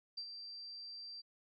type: tone with ADSR envelope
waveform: sine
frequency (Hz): 4699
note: D8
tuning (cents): 0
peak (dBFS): -39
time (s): 0.17-1.22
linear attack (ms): 10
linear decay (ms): 70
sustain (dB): -7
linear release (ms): 21
effects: none